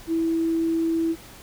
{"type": "tone", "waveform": "sine", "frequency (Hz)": 328.3, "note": "E4", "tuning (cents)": -7, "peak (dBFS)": -20, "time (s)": [0.07, 1.16], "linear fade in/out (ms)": 50, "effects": ["pink hiss -45 dBFS RMS until 1.42 s"]}